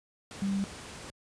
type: tone in noise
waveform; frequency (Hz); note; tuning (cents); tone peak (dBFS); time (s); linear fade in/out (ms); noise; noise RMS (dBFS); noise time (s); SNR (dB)
sine; 196.7; G3; +6; -27; 0.42-0.64; 0; pink; -44; 0.31-1.1; +14
effects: high-pass 60 Hz 12 dB/octave + resampled to 22050 Hz